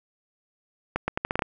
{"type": "accelerating click train", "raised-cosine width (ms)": 0.5, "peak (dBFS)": -10, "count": 8, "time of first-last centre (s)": [0.96, 1.422], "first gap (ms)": 120, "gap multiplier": 0.79, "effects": []}